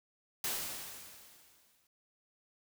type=noise with exponential decay; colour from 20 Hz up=white; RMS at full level=-34 dBFS; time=0.44-1.87 s; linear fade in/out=2 ms; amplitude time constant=310 ms; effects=none